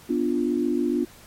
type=chord; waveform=sine; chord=B diminished; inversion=none; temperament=equal; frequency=246.9 / 293.7 / 349.2 Hz; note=B3 / D4 / F4; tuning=0 / 0 / 0 cents; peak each=-25 dBFS; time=0.09-1.05 s; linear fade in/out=10 ms; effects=pink hiss -49 dBFS RMS until 1.26 s + MP3 64 kbps